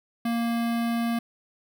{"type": "tone with notch filter", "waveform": "square", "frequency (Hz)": 233.1, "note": "A#3", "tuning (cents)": 0, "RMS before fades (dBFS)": -26, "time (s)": [0.25, 1.19], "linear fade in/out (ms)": 5, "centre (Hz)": 6800, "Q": 1.1, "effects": []}